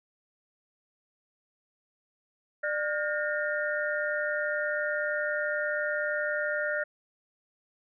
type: tone cluster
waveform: sine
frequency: 598 / 1427 / 1583 / 1826 Hz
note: D5 / F6 / G6 / A#6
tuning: +31 / +37 / +17 / -36 cents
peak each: -31 / -32 / -38 / -33 dBFS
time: 2.63-6.84 s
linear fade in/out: 10 ms
effects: none